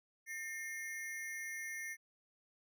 square ring-modulated tone, 1975.5 Hz, B6, in tune, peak -39 dBFS, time 0.26-1.97 s, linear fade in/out 50 ms, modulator 158 Hz, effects none

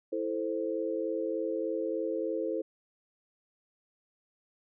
sine chord, A minor, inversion second, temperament equal, 329.6 / 440 / 523.3 Hz, E4 / A4 / C5, 0 / 0 / 0 cents, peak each -34 dBFS, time 0.12-2.62 s, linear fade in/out 10 ms, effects none

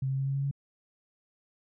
sine tone with pitch steps, 133.2 / 134.44 / 135.68 / 136.94 / 138.22 / 139.5 Hz, C3 / C3 / C#3 / C#3 / C#3 / C#3, +31 / +47 / -37 / -21 / -5 / +11 cents, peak -27 dBFS, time 0.02-0.512 s, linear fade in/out 5 ms, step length 82 ms, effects none

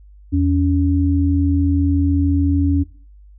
sine tone pair together, 83.5 / 280.9 Hz, E2 / C#4, +23 / +23 cents, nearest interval octave + major sixth, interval 2100 cents, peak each -16 dBFS, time 0.32-2.84 s, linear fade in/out 20 ms, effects noise-tail reverb RT60 0.4 s tail -18 dB re dry + added 50 Hz sine -41 dBFS peak until 3.38 s

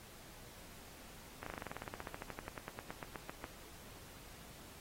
slowing click train, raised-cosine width 0.5 ms, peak -28 dBFS, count 27, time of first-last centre 1.43-3.441 s, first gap 34 ms, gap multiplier 1.06, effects pink hiss -56 dBFS RMS until 4.8 s + AAC 48 kbps

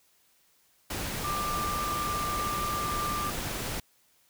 sine tone in noise, 1187 Hz, D6, 18 cents sharp, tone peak -30 dBFS, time 1.24-3.3 s, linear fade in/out 5 ms, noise pink, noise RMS -34 dBFS, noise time 0.9-3.8 s, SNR +1 dB, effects white hiss -66 dBFS RMS until 4.29 s

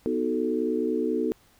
sine chord, B dominant seventh, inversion none, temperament equal, 246.9 / 311.1 / 370 / 440 Hz, B3 / D#4 / F#4 / A4, 0 / 0 / 0 / 0 cents, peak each -29 / -29 / -30 / -28 dBFS, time 0.06-1.32 s, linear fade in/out 0 ms, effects pink hiss -60 dBFS RMS until 1.59 s

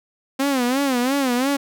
sawtooth tone with vibrato, 261.6 Hz, C4, in tune, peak -14 dBFS, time 0.39-1.57 s, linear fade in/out 10 ms, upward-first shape sine, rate 2.9 Hz, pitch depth 140 cents each way, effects none

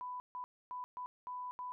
sine tone bursts at uneven times, 995 Hz, B5, 13 cents sharp, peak -40 dBFS, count 6, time 0.01-0.2 / 0.35-0.44 / 0.71-0.84 / 0.97-1.06 / 1.27-1.51 / 1.59-1.72 s, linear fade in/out 0 ms, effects none

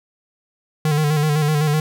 square tone with vibrato, 150.9 Hz, D3, 47 cents sharp, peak -16 dBFS, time 0.85-1.8 s, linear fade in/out 2 ms, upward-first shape square, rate 7.9 Hz, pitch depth 45 cents each way, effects none

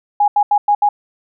sine tone bursts at uneven times, 825 Hz, G#5, 12 cents flat, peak -9 dBFS, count 5, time 0.2-0.28 / 0.36-0.43 / 0.51-0.58 / 0.68-0.75 / 0.82-0.89 s, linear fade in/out 5 ms, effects none

